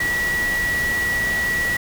sine tone in noise, 1936 Hz, B6, 35 cents flat, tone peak -19 dBFS, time 0-1.77 s, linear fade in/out 5 ms, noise pink, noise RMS -29 dBFS, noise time 0-1.77 s, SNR +7 dB, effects none

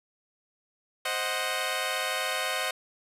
10% pulse chord, C diminished, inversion none, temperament equal, 523.3 / 622.3 / 740 Hz, C5 / Eb5 / Gb5, 0 / 0 / 0 cents, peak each -24 dBFS, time 1.05-2.71 s, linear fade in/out 5 ms, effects resampled to 32000 Hz

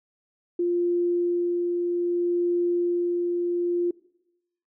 sine tone with tremolo, 349.2 Hz, F4, in tune, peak -20 dBFS, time 0.59-3.91 s, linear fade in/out 5 ms, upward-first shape sine, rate 0.63 Hz, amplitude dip 25%, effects noise-tail reverb RT60 0.9 s tail -22 dB re dry

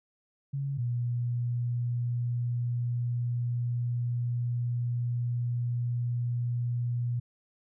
sine tone pair in turn, 138.59 / 120.69 Hz, C#3 / B2, 0 / -39 cents, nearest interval major second, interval 239 cents, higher first, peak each -29 / -27 dBFS, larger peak second, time 0.53-0.78 / 0.78-7.2 s, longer second, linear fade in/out 10 ms, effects none

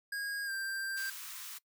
square tone with pitch glide, 1635 to 1578.4 Hz, G#6 to G6, -28 to +11 cents, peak -36 dBFS, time 0.12-1.1 s, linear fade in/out 5 ms, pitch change -61 cents, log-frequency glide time 0.45-0.51 s
white high-pass noise, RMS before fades -45 dBFS, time 0.96-1.59 s, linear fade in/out 20 ms, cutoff 980 Hz, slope 48 dB/octave
effects noise-tail reverb RT60 0.1 s tail -22 dB re dry

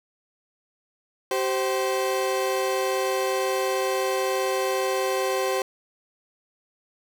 30% pulse tone pair together, 384.7 / 523.3 Hz, G4 / C5, -33 / 0 cents, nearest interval perfect fourth, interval 533 cents, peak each -23 dBFS, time 1.31-5.62 s, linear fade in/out 2 ms, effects none

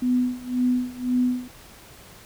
sine tone with tremolo, 249.5 Hz, B3, 18 cents sharp, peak -17 dBFS, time 0.02-1.48 s, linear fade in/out 5 ms, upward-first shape sine, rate 1.9 Hz, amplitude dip 90%, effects pink hiss -47 dBFS RMS until 2.25 s

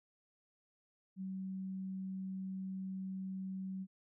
sine tone, 189.8 Hz, F#3, 44 cents sharp, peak -39 dBFS, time 1.16-3.87 s, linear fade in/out 50 ms, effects none

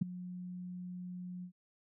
sine tone with ADSR envelope, 180.1 Hz, F#3, 46 cents flat, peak -24 dBFS, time 0.01-1.52 s, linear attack 10 ms, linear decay 10 ms, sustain -17 dB, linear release 86 ms, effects none

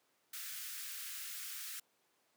white high-pass noise, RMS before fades -45 dBFS, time 0.33-1.8 s, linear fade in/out 5 ms, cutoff 1300 Hz, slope 48 dB/octave, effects pink hiss -75 dBFS RMS until 2.36 s + high-pass 300 Hz 12 dB/octave

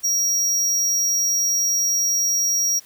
square tone, 5670 Hz, F8, 25 cents sharp, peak -18 dBFS, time 0.03-2.8 s, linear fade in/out 20 ms, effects white hiss -50 dBFS RMS until 2.85 s

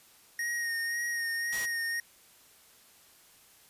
square tone with vibrato, 1864.7 Hz, A#6, in tune, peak -31 dBFS, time 0.39-2 s, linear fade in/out 2 ms, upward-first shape sine, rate 1.9 Hz, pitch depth 26 cents each way
white noise, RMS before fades -38 dBFS, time 1.52-1.66 s, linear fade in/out 10 ms
effects white hiss -59 dBFS RMS until 3.69 s + resampled to 32000 Hz

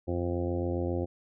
harmonic tone with a mistuned harmonic, 87.31 Hz, F2, in tune, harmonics 1 / 2 / 3 / 4 / 5 / 6 / 7 / 8 / 9, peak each -32 / -40 / -36 / -33 / -43 / -36 / -46 / -44 / -47 dBFS, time 0.07-1.06 s, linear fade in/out 20 ms, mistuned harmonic 1, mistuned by +19 cents, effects none

